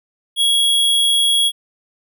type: tone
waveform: square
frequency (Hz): 3322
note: G#7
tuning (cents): 0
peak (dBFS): -13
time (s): 0.36-1.52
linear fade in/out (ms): 50
effects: none